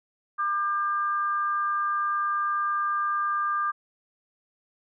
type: tone pair together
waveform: sine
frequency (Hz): 1197 / 1597.8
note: D6 / G6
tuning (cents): +33 / +33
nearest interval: perfect fourth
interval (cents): 500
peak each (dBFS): -24 / -32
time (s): 0.38-3.72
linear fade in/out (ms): 20
effects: none